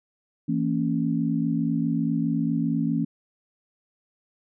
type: chord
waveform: sine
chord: A# diminished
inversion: second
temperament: equal with one note detuned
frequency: 164.81 / 229.6 / 277.2 Hz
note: E3 / A#3 / C#4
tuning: 0 / -26 / 0 cents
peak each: -26 dBFS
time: 0.48-3.05 s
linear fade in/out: 10 ms
effects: none